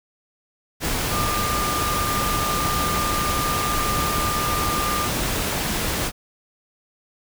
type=tone in noise; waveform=sine; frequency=1201 Hz; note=D6; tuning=38 cents sharp; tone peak=-24 dBFS; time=1.1-5.1 s; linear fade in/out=50 ms; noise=pink; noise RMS=-24 dBFS; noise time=0.8-6.12 s; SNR=-3 dB; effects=none